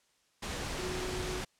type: tone in noise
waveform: sine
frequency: 366.5 Hz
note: F#4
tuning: 16 cents flat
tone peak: -38 dBFS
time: 0.78-1.41 s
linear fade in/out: 10 ms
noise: pink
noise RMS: -37 dBFS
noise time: 0.42-1.45 s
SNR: -4 dB
effects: white hiss -71 dBFS RMS until 1.59 s + low-pass 8000 Hz 12 dB/octave